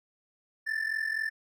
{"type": "ring-modulated tone", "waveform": "triangle", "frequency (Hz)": 1767, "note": "A6", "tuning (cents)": 7, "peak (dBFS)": -24, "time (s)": [0.66, 1.3], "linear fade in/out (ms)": 20, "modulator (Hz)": 22, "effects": []}